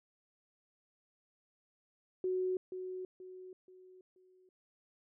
sine tone with echo, 370 Hz, F#4, in tune, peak -31 dBFS, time 2.24-2.57 s, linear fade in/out 2 ms, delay 480 ms, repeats 4, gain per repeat -8 dB, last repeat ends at 4.49 s, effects none

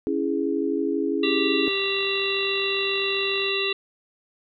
sine chord, C# minor, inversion none, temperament equal, 277.2 / 329.6 / 415.3 Hz, C#4 / E4 / G#4, 0 / 0 / 0 cents, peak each -26 dBFS, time 0.07-1.68 s, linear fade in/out 0 ms
harmonic tone, 392.8 Hz, G4, 4 cents sharp, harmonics 1 / 3 / 5 / 7 / 9 / 10, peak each -27 / -35 / -34 / -26 / -33 / -29 dBFS, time 1.23-3.73 s, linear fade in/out 5 ms
click train, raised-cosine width 0.3 ms, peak -26 dBFS, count 87, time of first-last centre 1.67-3.484 s, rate 47.4 Hz
effects none

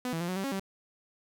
sawtooth tone with pitch steps, 249.9 / 164.3 / 173.1 / 184.1 / 193.6 / 273.9 / 193.5 Hz, B3 / E3 / F3 / F#3 / G3 / C#4 / G3, +21 / -5 / -15 / -8 / -21 / -21 / -22 cents, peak -27 dBFS, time 0.05-0.596 s, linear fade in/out 2 ms, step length 78 ms, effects none

